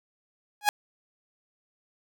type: tone with exponential growth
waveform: sawtooth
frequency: 830.6 Hz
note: G#5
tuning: in tune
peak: -11 dBFS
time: 0.61-0.69 s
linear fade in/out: 1 ms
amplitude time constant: 16 ms
effects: none